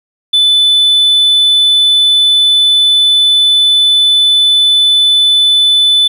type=tone; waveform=sine; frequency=3500 Hz; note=A7; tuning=10 cents flat; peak=-3 dBFS; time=0.33-6.08 s; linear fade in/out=10 ms; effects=tanh soft clip ceiling -4 dBFS + 7-bit